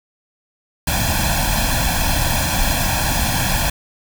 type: noise with comb filter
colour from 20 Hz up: pink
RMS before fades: -18 dBFS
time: 0.87-3.7 s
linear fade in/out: 5 ms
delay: 1.2 ms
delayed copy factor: +1
effects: none